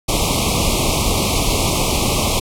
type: band-stop noise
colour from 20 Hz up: pink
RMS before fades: -17 dBFS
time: 0.08-2.4 s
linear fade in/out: 10 ms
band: 1200 to 2200 Hz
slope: 96 dB/octave
effects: low-pass 12000 Hz 12 dB/octave